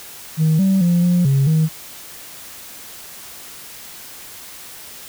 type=tone with pitch steps; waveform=sine; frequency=158 / 192.4 / 173.9 / 176.8 / 136.9 / 158.3 Hz; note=D#3 / G3 / F3 / F3 / C#3 / D#3; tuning=+27 / -32 / -7 / +22 / -21 / +30 cents; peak=-10 dBFS; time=0.37-1.69 s; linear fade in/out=50 ms; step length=220 ms; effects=tanh soft clip ceiling -10 dBFS + white hiss -37 dBFS RMS until 5.08 s